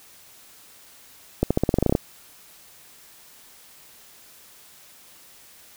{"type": "accelerating click train", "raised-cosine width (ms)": 2, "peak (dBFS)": -5, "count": 12, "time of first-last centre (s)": [1.43, 1.952], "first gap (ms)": 76, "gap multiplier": 0.9, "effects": ["white hiss -50 dBFS RMS until 5.76 s"]}